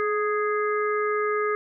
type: harmonic tone with a mistuned harmonic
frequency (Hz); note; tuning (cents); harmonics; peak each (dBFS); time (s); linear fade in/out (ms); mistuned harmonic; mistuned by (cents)
415.3; G#4; 0; 1 / 3 / 4 / 5; -24 / -27 / -33 / -34; 0-1.55; 0; 1; +30
effects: none